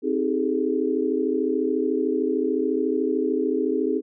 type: tone cluster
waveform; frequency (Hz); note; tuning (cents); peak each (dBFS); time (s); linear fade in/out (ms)
sine; 262.9 / 315.6 / 396.4 / 430.1; C4 / D#4 / G4 / A4; +8 / +25 / +19 / -39; -26; 0.02-4.02; 50
effects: none